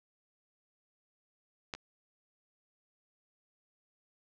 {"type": "clicks", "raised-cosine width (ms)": 0.2, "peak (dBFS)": [-19, -29], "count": 2, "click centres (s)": [1.738, 1.75], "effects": ["low-pass 7000 Hz 12 dB/octave"]}